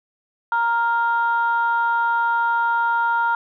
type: tone pair together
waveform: sine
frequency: 932.9 / 1400 Hz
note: A#5 / F6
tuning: +1 / +4 cents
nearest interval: perfect fifth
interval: 703 cents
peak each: -18 / -20 dBFS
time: 0.52-3.35 s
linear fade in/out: 2 ms
effects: tanh soft clip ceiling -10 dBFS